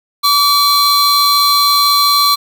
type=tone pair together; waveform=45% pulse; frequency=1147 / 4102 Hz; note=D6 / C8; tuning=-41 / -35 cents; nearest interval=octave + minor seventh; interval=2206 cents; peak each=-11 dBFS; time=0.23-2.36 s; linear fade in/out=20 ms; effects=none